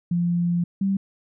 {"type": "tone pair in turn", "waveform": "sine", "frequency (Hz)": [173.3, 194.9], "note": ["F3", "G3"], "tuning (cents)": [-13, -10], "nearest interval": "major second", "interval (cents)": 203, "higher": "second", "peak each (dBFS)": -19, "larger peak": "neither", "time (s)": [[0.11, 0.64], [0.81, 0.97]], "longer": "first", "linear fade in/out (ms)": 5, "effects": []}